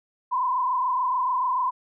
sine tone with frequency modulation, 1013 Hz, B5, 44 cents sharp, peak -21 dBFS, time 0.31-1.71 s, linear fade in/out 20 ms, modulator 26.9 Hz, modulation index 1.6, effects none

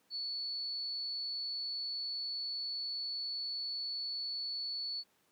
sine tone, 4435 Hz, C#8, in tune, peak -36 dBFS, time 0.1-5.04 s, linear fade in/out 50 ms, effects pink hiss -72 dBFS RMS until 5.31 s + high-pass 200 Hz 12 dB/octave

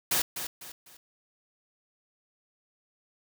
white noise with echo, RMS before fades -26 dBFS, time 0.11-0.22 s, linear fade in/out 5 ms, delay 250 ms, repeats 3, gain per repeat -9 dB, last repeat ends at 0.97 s, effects none

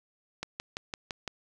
click train, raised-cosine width 0.2 ms, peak -17 dBFS, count 6, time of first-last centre 0.43-1.277 s, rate 5.9 Hz, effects none

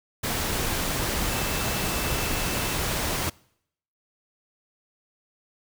sine tone in noise, 2651 Hz, E7, 9 cents sharp, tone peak -38 dBFS, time 1.29-2.75 s, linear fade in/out 10 ms, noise pink, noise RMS -27 dBFS, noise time 0.23-3.3 s, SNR -14 dB, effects noise-tail reverb RT60 0.7 s tail -24 dB re dry

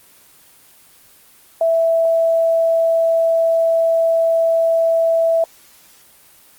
sine tone, 659.3 Hz, E5, in tune, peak -12 dBFS, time 1.61-5.44 s, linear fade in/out 2 ms, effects white hiss -48 dBFS RMS until 6.58 s + Opus 24 kbps

